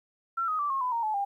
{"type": "tone with pitch steps", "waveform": "sine", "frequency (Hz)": [1353, 1255.1, 1164.3, 1080.1, 1002, 929.5, 862.2, 799.9], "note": ["E6", "D#6", "D6", "C#6", "B5", "A#5", "A5", "G5"], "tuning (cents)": [45, 15, -15, -45, 25, -5, -35, 35], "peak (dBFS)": -26, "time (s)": [0.37, 1.25], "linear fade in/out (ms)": 10, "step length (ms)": 110, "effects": ["11-bit"]}